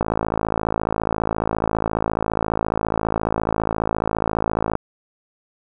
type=click train; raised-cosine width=1 ms; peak=-6 dBFS; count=260; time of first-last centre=0.01-4.754 s; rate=54.6 Hz; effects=none